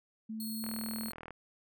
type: tone with pitch glide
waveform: sine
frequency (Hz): 220 to 221.9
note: A3 to A3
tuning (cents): 0 to +15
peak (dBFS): -37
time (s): 0.29-1.1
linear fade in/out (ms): 10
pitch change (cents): +15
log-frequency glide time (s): 0.39-0.59
type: tone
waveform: 5% pulse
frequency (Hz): 4307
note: C8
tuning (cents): +49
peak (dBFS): -34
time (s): 0.4-1.12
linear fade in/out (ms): 2
type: click train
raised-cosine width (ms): 0.5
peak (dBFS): -29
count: 28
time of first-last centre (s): 0.64-1.307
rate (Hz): 40.5
effects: none